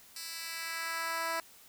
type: tone with high-pass filter sweep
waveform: 10% pulse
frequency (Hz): 329.6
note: E4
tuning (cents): 0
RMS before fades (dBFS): -37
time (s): 0.16-1.4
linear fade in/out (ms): 2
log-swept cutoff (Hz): 4500 to 680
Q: 1
effects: white hiss -57 dBFS RMS until 1.68 s